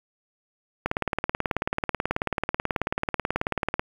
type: click train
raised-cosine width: 0.5 ms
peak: -9 dBFS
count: 55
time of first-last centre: 0.86-3.795 s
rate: 18.4 Hz
effects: 7-bit